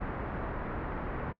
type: low-pass noise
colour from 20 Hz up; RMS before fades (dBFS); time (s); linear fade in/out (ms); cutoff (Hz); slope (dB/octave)
pink; -36; 0-1.33; 20; 1700; 24
effects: noise-tail reverb RT60 0.1 s tail -22 dB re dry